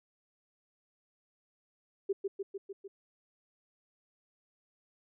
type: tone with echo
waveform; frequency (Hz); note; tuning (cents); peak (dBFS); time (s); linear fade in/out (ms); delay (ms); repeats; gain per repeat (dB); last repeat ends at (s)
sine; 393.8; G4; +8; -27; 2.09-2.13; 10; 150; 5; -3; 2.88
effects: none